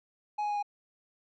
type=tone with pitch steps; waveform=triangle; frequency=838 / 832.2 / 826.5 / 820.8 Hz; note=G#5 / G#5 / G#5 / G#5; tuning=+15 / +3 / -9 / -21 cents; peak=-27 dBFS; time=0.38-0.628 s; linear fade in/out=10 ms; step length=62 ms; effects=resampled to 16000 Hz